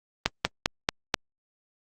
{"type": "slowing click train", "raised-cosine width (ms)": 0.2, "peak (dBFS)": -3, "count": 5, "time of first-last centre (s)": [0.26, 1.142], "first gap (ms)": 190, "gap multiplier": 1.1, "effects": ["Opus 32 kbps"]}